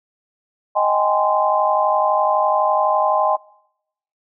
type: chord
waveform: sine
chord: Ab major seventh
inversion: second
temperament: just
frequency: 623 / 778.7 / 830.6 / 1038.3 Hz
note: Eb5 / G5 / Ab5 / C6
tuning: +2 / -12 / 0 / -14 cents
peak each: -19 / -21 / -20 / -19 dBFS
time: 0.75-3.37 s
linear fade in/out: 20 ms
effects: noise-tail reverb RT60 0.8 s tail -24 dB re dry